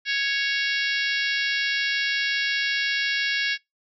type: harmonic tone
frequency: 554.4 Hz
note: C#5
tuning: in tune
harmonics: 3 / 4 / 5 / 6 / 7 / 8 / 9 / 10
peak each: -26 / -28 / -30 / -32 / -33 / -34 / -35 / -36 dBFS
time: 0.05-3.58 s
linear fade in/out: 50 ms
effects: noise-tail reverb RT60 0.2 s tail -26 dB re dry